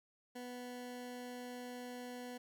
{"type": "tone", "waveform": "20% pulse", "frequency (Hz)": 246.9, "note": "B3", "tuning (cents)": 0, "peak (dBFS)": -40, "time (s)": [0.35, 2.38], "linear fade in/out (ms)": 10, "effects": []}